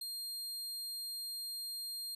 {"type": "tone", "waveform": "sawtooth", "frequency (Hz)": 4200, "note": "C8", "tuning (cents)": 6, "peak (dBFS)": -37, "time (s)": [0.01, 2.15], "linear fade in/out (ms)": 5, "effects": ["resampled to 32000 Hz"]}